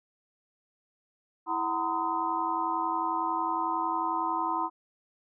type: tone cluster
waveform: sine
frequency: 329.6 / 748 / 929 / 1020 / 1254 Hz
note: E4 / F#5 / A#5 / C6 / D#6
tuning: 0 / +19 / -6 / -44 / +13 cents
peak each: -36 / -36 / -32 / -30 / -36 dBFS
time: 1.46-4.7 s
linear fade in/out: 50 ms
effects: none